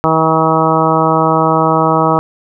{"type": "harmonic tone", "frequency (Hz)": 160, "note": "D#3", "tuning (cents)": 49, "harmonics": [1, 2, 3, 4, 5, 6, 7, 8], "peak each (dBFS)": [-17, -17, -17, -17, -17, -17, -17, -17], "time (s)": [0.04, 2.19], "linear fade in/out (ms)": 0, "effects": []}